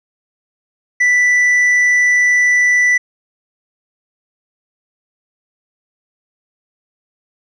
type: tone with tanh clipping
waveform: sine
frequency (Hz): 1975.5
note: B6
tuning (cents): 0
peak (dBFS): -10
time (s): 1-2.98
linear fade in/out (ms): 10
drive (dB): 4
effects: none